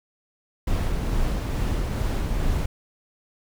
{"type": "noise with tremolo", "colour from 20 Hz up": "brown", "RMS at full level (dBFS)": -23, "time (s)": [0.67, 2.66], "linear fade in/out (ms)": 5, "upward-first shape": "sine", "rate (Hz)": 2.3, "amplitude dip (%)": 25, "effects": []}